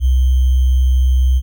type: tone with sample-and-hold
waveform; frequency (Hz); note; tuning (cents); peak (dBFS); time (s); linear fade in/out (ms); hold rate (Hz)
sine; 64; C2; -38; -9; 0-1.42; 50; 3150
effects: none